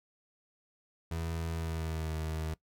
30% pulse tone with pitch glide, 82.41 to 78.96 Hz, E2 to D#2, 0 to +26 cents, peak -31 dBFS, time 1.11-2.54 s, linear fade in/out 5 ms, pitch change -74 cents, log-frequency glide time 1.54-2.14 s, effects noise-tail reverb RT60 0.1 s tail -20 dB re dry

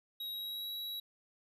square tone with pitch glide, 3826 to 3884 Hz, A#7 to B7, +44 to -30 cents, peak -39 dBFS, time 0.2-1 s, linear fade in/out 5 ms, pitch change +26 cents, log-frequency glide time 0.33-0.7 s, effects none

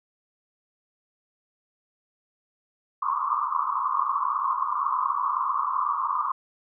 pink band-pass noise, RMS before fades -26 dBFS, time 3.02-6.32 s, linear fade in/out 5 ms, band 1000 to 1200 Hz, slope 96 dB/octave, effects none

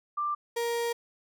sine / 35% pulse tone pair in turn, 1183 / 469.5 Hz, D6 / A#4, +12 / +12 cents, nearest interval octave + major third, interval 1600 cents, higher first, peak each -27 / -26 dBFS, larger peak second, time 0.17-0.35 / 0.56-0.93 s, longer second, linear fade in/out 10 ms, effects none

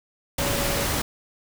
sine tone in noise, 562 Hz, C#5, 24 cents sharp, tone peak -30 dBFS, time 0.39-0.85 s, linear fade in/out 5 ms, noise pink, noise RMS -25 dBFS, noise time 0.38-1.02 s, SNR -8 dB, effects none

